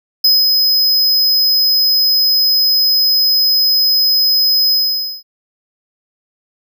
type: tone with ADSR envelope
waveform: square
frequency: 5060 Hz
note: D#8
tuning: 28 cents sharp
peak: -7 dBFS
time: 0.24-5.23 s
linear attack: 7 ms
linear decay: 200 ms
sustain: -3 dB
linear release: 510 ms
effects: none